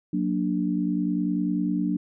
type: chord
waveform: sine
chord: Gb augmented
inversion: none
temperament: equal with one note detuned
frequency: 183.3 / 233.1 / 293.7 Hz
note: Gb3 / Bb3 / D4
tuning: -16 / 0 / 0 cents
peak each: -26 / -29 / -26 dBFS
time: 0.13-1.97 s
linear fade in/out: 5 ms
effects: none